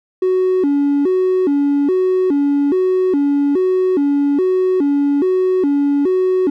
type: tone with vibrato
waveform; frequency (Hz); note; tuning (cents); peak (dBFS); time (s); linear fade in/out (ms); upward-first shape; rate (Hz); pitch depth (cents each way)
triangle; 324.9; E4; -25; -9; 0.22-6.5; 5; square; 1.2; 230
effects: tanh soft clip ceiling -7 dBFS